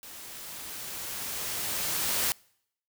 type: noise with level ramp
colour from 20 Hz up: white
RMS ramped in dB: -45 to -27 dBFS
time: 0.03-2.32 s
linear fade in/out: 0 ms
effects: noise-tail reverb RT60 0.7 s tail -26 dB re dry